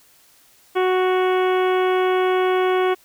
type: harmonic tone with a mistuned harmonic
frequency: 370 Hz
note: F#4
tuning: in tune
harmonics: 1 / 2 / 3 / 4 / 5 / 6 / 7 / 8 / 9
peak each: -17 / -24 / -26 / -30 / -35 / -32 / -39 / -38 / -38 dBFS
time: 0.75-2.95 s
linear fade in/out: 20 ms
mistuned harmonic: 8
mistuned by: -26 cents
effects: white hiss -54 dBFS RMS until 3.04 s